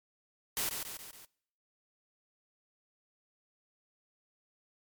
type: noise with echo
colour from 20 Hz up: white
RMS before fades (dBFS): -33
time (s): 0.57-0.69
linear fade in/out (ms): 0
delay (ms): 140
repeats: 4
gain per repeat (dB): -5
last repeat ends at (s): 1.25
effects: noise-tail reverb RT60 0.7 s tail -24 dB re dry + MP3 96 kbps